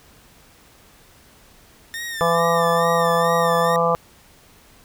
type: tone with vibrato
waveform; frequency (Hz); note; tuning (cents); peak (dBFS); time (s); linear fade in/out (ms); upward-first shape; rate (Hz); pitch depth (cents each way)
sawtooth; 1812; A#6; -50; -24; 1.94-3.76; 0; sine; 2.3; 73
type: harmonic tone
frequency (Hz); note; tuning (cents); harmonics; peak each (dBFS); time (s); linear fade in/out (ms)
168.4; E3; +37; 1 / 3 / 4 / 5 / 6 / 7; -26 / -20 / -23 / -25 / -25 / -21; 2.21-3.95; 0
effects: pink hiss -51 dBFS RMS until 4.84 s